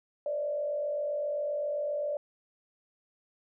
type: tone with frequency modulation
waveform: sine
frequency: 587.3 Hz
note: D5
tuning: in tune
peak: -29 dBFS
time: 0.26-2.17 s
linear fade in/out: 2 ms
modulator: 47.6 Hz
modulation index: 0.65
effects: none